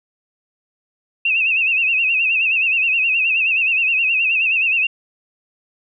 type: tone with vibrato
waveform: sine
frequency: 2637 Hz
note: E7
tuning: in tune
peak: -14 dBFS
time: 1.25-4.87 s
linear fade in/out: 5 ms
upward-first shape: sine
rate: 9.5 Hz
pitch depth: 93 cents each way
effects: none